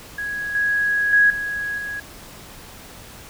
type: tone with level steps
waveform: sine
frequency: 1661.2 Hz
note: G#6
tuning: in tune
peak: -24 / -17 / -11 / -23 / -26 dBFS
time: 0.18-2 s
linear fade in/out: 5 ms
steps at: 0.55 / 1.13 / 1.3 / 1.78 s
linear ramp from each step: 2 ms
effects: pink hiss -41 dBFS RMS until 3.29 s